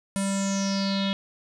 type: tone with low-pass filter sweep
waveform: square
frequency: 196 Hz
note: G3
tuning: in tune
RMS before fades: -26 dBFS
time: 0.16-1.13 s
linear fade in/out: 0 ms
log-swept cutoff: 9600 to 3400 Hz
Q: 7.1
effects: none